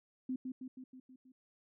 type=tone with echo; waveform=sine; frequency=257.3 Hz; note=C4; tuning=29 cents flat; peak=-34 dBFS; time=0.29-0.36 s; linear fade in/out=5 ms; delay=160 ms; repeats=6; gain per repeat=-4 dB; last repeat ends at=1.32 s; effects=none